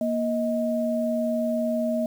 sine tone pair together, 235.9 / 629.8 Hz, A#3 / D#5, +21 / +21 cents, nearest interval octave + perfect fourth, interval 1700 cents, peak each -25 dBFS, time 0.01-2.06 s, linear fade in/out 2 ms, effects 8-bit

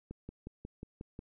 click train, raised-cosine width 3 ms, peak -30 dBFS, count 7, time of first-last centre 0.11-1.191 s, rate 5.55 Hz, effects none

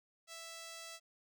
5% pulse tone, 660 Hz, E5, 2 cents sharp, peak -36 dBFS, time 0.27-1 s, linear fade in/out 50 ms, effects none

